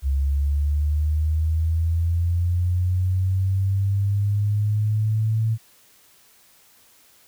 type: linear sweep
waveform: sine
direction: up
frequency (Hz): 67.7 to 112.3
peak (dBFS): -18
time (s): 0.02-5.58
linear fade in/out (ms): 50
effects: white hiss -55 dBFS RMS until 7.27 s